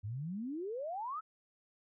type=exponential sweep; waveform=sine; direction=up; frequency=96.7 to 1338 Hz; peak=-37 dBFS; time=0.03-1.21 s; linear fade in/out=20 ms; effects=none